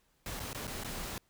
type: noise with dropouts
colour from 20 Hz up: pink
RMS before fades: -40 dBFS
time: 0.26-1.18 s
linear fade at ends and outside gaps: 1 ms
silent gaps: 0.395-0.401 / 0.531-0.547 / 0.67-0.677 / 0.836-0.846 s
effects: pink hiss -72 dBFS RMS until 1.29 s